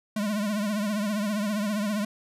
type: tone with vibrato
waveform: square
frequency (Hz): 208.3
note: G#3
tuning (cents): +5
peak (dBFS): -26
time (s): 0.16-2.05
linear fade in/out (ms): 5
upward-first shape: triangle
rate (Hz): 15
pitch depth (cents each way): 100
effects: resampled to 32000 Hz